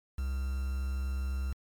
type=tone with quantisation; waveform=triangle; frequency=66 Hz; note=C2; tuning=16 cents sharp; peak=-28 dBFS; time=0.18-1.53 s; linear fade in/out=5 ms; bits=8; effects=MP3 96 kbps